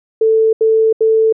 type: tone bursts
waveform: sine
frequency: 443 Hz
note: A4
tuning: 12 cents sharp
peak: -8 dBFS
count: 3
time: 0.21-1.326 s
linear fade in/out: 5 ms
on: 320 ms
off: 78 ms
effects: none